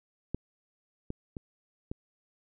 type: clicks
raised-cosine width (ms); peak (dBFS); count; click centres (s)
3; -18 / -22 / -25 / -22; 4; 0.346 / 1.104 / 1.368 / 1.915
effects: none